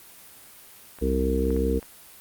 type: clicks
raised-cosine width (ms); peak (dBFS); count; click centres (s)
0.5; -28; 4; 0.987 / 1.505 / 1.565 / 1.828
type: harmonic tone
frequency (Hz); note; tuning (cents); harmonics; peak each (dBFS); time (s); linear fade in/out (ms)
65.41; C2; 0; 1 / 3 / 4 / 5 / 6 / 7; -25 / -30 / -29 / -32 / -33 / -26; 1.01-1.8; 20
effects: white hiss -48 dBFS RMS until 2.2 s + Opus 32 kbps